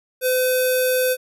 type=tone with low-pass filter; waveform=square; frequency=509 Hz; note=C5; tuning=48 cents flat; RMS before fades=-19 dBFS; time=0.21-1.17 s; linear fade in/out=50 ms; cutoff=12000 Hz; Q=7.4; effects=none